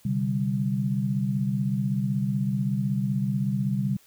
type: chord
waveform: sine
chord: C suspended second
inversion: none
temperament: equal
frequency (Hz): 130.81 / 146.83 / 196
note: C3 / D3 / G3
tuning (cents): 0 / 0 / 0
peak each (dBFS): -27 / -30 / -26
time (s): 0.05-3.97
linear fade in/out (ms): 5
effects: white hiss -58 dBFS RMS until 4.06 s